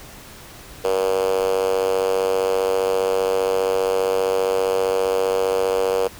5% pulse tone with high-pass filter, 95.1 Hz, F#2, 48 cents sharp, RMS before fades -20 dBFS, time 0.84-6.08 s, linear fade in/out 10 ms, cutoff 470 Hz, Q 6.5, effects pink hiss -41 dBFS RMS until 6.19 s

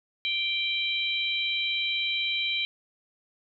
harmonic tone, 784 Hz, G5, in tune, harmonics 3 / 4 / 5, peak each -29 / -30 / -31 dBFS, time 0.25-2.65 s, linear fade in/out 0 ms, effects none

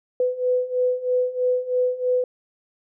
sine beating tone pair, 499.1 / 502.2 Hz, B4 / B4, +18 / +29 cents, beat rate 3.1 Hz, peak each -24 / -21 dBFS, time 0.2-2.24 s, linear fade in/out 2 ms, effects none

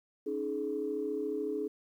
sine chord, C# suspended second, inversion none, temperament equal with one note detuned, 277.2 / 311.1 / 423.3 Hz, C#4 / D#4 / G#4, 0 / 0 / +33 cents, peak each -39 / -37 / -33 dBFS, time 0.26-1.68 s, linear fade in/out 10 ms, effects tanh soft clip ceiling -22 dBFS + 11-bit

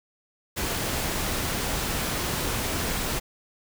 pink noise, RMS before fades -28 dBFS, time 0.56-3.2 s, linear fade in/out 20 ms, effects none

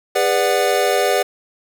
square chord, G# half-diminished seventh, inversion none, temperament equal with one note detuned, 405.6 / 493.9 / 587.3 / 740 Hz, G#4 / B4 / D5 / F#5, -41 / 0 / 0 / 0 cents, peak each -21 dBFS, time 0.15-1.23 s, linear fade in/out 10 ms, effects none

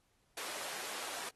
pink high-pass noise, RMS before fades -43 dBFS, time 0.37-1.29 s, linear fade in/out 2 ms, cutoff 560 Hz, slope 12 dB/octave, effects pink hiss -75 dBFS RMS until 1.35 s + AAC 32 kbps

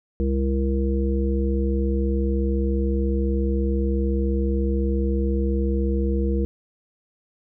harmonic tone, 67.1 Hz, C2, 44 cents sharp, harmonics 1 / 3 / 5 / 7, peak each -21 / -26 / -28 / -29 dBFS, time 0.2-6.45 s, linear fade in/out 0 ms, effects none

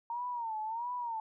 sine tone with vibrato, 922 Hz, A#5, 19 cents flat, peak -34 dBFS, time 0.1-1.2 s, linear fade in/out 2 ms, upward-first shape sine, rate 1.5 Hz, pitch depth 120 cents each way, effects none

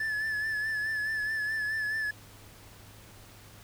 triangle tone with vibrato, 1736 Hz, A6, 24 cents flat, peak -27 dBFS, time 0-2.11 s, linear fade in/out 5 ms, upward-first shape sine, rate 4.7 Hz, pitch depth 40 cents each way, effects added 103 Hz sine -54 dBFS peak until 3.63 s + pink hiss -53 dBFS RMS until 3.63 s

